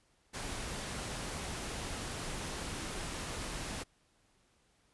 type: noise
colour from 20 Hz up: pink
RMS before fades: -40 dBFS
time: 0.33-3.84 s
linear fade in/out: 20 ms
effects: pink hiss -71 dBFS RMS until 4.93 s + resampled to 24000 Hz